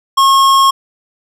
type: tone with tanh clipping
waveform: sine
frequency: 1085 Hz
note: C#6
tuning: 37 cents flat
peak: -8 dBFS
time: 0.17-0.71 s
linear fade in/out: 10 ms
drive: 18 dB
effects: none